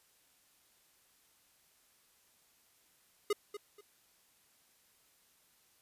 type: tone with echo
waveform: square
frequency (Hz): 413.7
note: G#4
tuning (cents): -7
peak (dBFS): -29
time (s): 3.3-3.33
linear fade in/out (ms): 5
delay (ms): 240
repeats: 2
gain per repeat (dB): -12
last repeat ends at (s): 3.81
effects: white hiss -69 dBFS RMS until 5.81 s + resampled to 32000 Hz